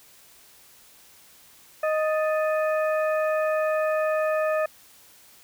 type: harmonic tone with a mistuned harmonic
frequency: 622.3 Hz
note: D#5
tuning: in tune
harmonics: 1 / 2 / 3 / 4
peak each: -22 / -30 / -33 / -38 dBFS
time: 1.83-4.66 s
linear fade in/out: 5 ms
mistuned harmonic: 3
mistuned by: -100 cents
effects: white hiss -53 dBFS RMS until 5.43 s